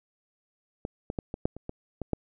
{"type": "clicks", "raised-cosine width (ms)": 2, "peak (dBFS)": [-19, -19, -17, -20, -11, -27, -21, -19, -13], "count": 9, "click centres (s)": [0.851, 1.101, 1.188, 1.341, 1.455, 1.566, 1.694, 2.017, 2.133], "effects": []}